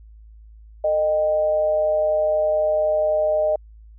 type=tone with amplitude modulation; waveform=sine; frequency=615 Hz; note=D#5; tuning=20 cents flat; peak=-14 dBFS; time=0.84-3.56 s; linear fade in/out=5 ms; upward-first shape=sine; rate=171 Hz; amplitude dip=55%; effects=added 54 Hz sine -42 dBFS peak until 3.98 s